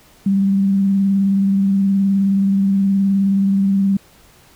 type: tone with vibrato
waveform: sine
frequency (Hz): 196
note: G3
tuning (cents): 0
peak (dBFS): -12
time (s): 0.26-3.97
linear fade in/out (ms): 5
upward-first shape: square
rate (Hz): 19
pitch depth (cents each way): 18
effects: pink hiss -49 dBFS RMS until 4.55 s